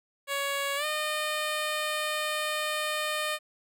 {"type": "tone with pitch glide", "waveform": "10% pulse", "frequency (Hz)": [559, 609.6], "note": ["C#5", "D#5"], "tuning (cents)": [14, -36], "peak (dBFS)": -20, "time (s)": [0.27, 3.39], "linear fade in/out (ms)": 50, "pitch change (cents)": 150, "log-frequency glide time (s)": [0.76, 0.85], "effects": []}